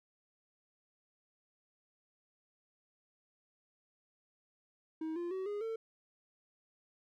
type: tone with pitch steps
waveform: triangle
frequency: 317.9 / 346.7 / 378 / 412.3 / 449.6 Hz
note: D#4 / F4 / F#4 / G#4 / A4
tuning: +37 / -13 / +37 / -13 / +37 cents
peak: -34 dBFS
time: 5.01-5.76 s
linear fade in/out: 5 ms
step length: 150 ms
effects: none